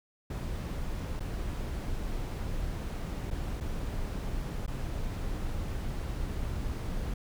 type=noise with dropouts; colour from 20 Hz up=brown; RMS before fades=-34 dBFS; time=0.3-7.14 s; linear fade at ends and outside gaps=5 ms; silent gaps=1.196-1.204 / 3.304-3.309 / 3.603-3.607 / 4.664-4.677 s; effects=none